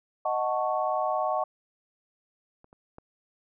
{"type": "chord", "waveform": "sine", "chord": "D# half-diminished seventh", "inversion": "none", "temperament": "equal", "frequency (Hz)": [622.3, 740, 880, 1108.7], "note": ["D#5", "F#5", "A5", "C#6"], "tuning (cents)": [0, 0, 0, 0], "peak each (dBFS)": [-29, -29, -33, -31], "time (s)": [0.25, 1.44], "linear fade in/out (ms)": 5}
{"type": "clicks", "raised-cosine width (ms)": 1, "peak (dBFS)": [-39, -39, -30], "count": 3, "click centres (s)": [2.644, 2.729, 2.984]}
{"effects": []}